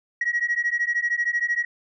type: beating tone pair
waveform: sine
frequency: 1900 / 1913 Hz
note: A#6 / A#6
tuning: +33 / +44 cents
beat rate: 13 Hz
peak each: -23 dBFS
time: 0.21-1.65 s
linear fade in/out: 5 ms
effects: tanh soft clip ceiling -16 dBFS